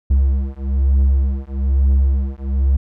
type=beating tone pair; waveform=triangle; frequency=67 / 68.1 Hz; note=C2 / C#2; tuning=+42 / -30 cents; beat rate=1.1 Hz; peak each=-14 dBFS; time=0.1-2.77 s; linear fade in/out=10 ms; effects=none